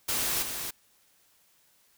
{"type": "noise with echo", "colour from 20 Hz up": "white", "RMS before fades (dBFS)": -29, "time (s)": [0.08, 0.43], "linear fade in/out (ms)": 10, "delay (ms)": 280, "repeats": 1, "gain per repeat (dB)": -6, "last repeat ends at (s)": 0.71, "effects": ["white hiss -65 dBFS RMS until 1.97 s"]}